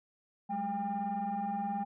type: tone cluster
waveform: sine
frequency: 192.2 / 211.1 / 801 Hz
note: G3 / G#3 / G5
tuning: -34 / +29 / +37 cents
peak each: -39 / -36 / -32 dBFS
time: 0.49-1.85 s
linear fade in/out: 20 ms
effects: tanh soft clip ceiling -28 dBFS